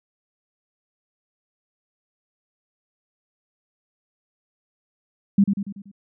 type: tone with echo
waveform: sine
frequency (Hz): 199.3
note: G3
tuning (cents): +29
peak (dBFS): -11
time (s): 5.38-5.44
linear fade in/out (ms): 5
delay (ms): 95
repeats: 5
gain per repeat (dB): -6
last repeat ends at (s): 5.915
effects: none